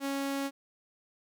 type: tone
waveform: sawtooth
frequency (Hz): 276.1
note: C#4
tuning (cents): -7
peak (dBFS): -27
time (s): 0-0.51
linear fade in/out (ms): 50
effects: none